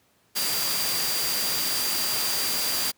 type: tone in noise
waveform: sine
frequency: 4741 Hz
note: D8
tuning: 16 cents sharp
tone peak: -29 dBFS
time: 0.35-2.92 s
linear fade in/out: 20 ms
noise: white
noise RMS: -27 dBFS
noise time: 0.35-2.92 s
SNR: -5 dB
effects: pink hiss -64 dBFS RMS until 2.97 s + high-pass 100 Hz 12 dB/octave